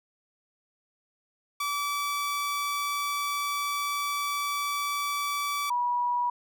sawtooth / sine tone pair in turn, 1153 / 971.1 Hz, D6 / B5, -32 / -29 cents, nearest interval minor third, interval 297 cents, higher first, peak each -24 dBFS, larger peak neither, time 1.6-5.7 / 5.7-6.3 s, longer first, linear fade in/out 5 ms, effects none

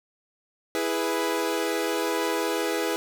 sawtooth chord, E major, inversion none, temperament equal, 329.6 / 415.3 / 493.9 Hz, E4 / G#4 / B4, 0 / 0 / 0 cents, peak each -25 dBFS, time 0.75-2.96 s, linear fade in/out 0 ms, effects none

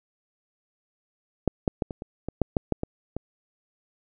clicks, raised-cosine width 2 ms, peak -7 / -8 / -11 / -20 / -22 / -17 / -7 / -8 / -9 / -14 / -17 dBFS, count 11, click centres 1.477 / 1.678 / 1.822 / 1.908 / 2.021 / 2.286 / 2.417 / 2.568 / 2.723 / 2.834 / 3.166 s, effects none

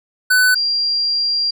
square / sine tone pair in turn, 1500 / 4762 Hz, F#6 / D8, +23 / +23 cents, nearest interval octave + minor sixth, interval 2000 cents, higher second, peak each -11 / -15 dBFS, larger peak first, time 0.3-0.55 / 0.55-1.51 s, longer second, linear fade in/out 10 ms, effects none

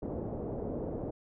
white low-pass noise, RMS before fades -37 dBFS, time 0.02-1.11 s, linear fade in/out 10 ms, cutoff 560 Hz, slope 24 dB/octave, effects none

